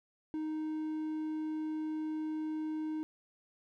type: tone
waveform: triangle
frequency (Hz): 311.1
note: D#4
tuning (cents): 0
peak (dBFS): -32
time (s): 0.34-3.03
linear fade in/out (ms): 0
effects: none